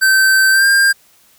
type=tone with pitch glide; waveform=square; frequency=1548 to 1598.9 Hz; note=G6 to G6; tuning=-22 to +34 cents; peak=-9 dBFS; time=0.01-0.93 s; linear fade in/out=20 ms; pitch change=+56 cents; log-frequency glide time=0.51-0.66 s; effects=white hiss -51 dBFS RMS until 1.38 s